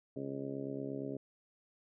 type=harmonic tone; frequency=68.6 Hz; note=C#2; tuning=17 cents flat; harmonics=2 / 3 / 4 / 5 / 6 / 7 / 8 / 9; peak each=-46 / -50 / -41 / -49 / -43 / -54 / -49 / -49 dBFS; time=0.16-1.17 s; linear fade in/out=5 ms; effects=none